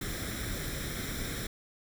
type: noise with comb filter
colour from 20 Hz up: pink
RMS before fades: -36 dBFS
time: 0.01-1.47 s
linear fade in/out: 5 ms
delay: 0.54 ms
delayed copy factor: +0.7
effects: none